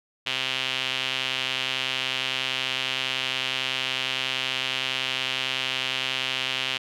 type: tone with band-pass filter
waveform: sawtooth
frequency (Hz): 130.81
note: C3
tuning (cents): 0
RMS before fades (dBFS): -28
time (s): 0.26-6.78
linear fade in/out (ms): 10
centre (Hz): 3000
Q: 3.5
effects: none